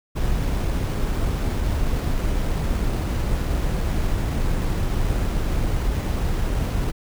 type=noise with sample-and-hold; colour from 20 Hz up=brown; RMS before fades=-22 dBFS; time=0.15-6.92 s; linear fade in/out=20 ms; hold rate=8820 Hz; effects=none